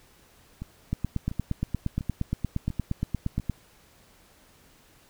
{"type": "two click trains", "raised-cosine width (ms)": 5, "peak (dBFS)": [-14, -22], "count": [23, 5], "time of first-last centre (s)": [[0.93, 3.497], [0.62, 3.398]], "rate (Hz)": [8.57, 1.44], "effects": ["pink hiss -58 dBFS RMS until 5.09 s"]}